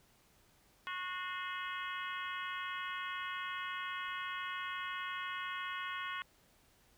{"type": "harmonic tone with a mistuned harmonic", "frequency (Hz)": 365.7, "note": "F#4", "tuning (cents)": -20, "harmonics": [3, 4, 5, 6, 7, 8, 9], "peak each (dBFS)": [-42, -44, -46, -48, -49, -50, -51], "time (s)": [0.87, 6.22], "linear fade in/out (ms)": 0, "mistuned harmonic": 6, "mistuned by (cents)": -74, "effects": ["pink hiss -68 dBFS RMS until 6.97 s"]}